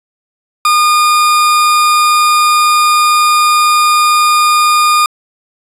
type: tone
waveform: 40% pulse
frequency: 1217 Hz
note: D#6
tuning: 39 cents flat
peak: -6 dBFS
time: 0.65-5.06 s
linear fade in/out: 2 ms
effects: resampled to 32000 Hz